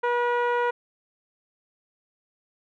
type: tone with low-pass filter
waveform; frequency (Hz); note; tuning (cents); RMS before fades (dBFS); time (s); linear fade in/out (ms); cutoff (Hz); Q
10% pulse; 482.9; B4; -39; -24; 0.03-0.71; 10; 1100; 0.89
effects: none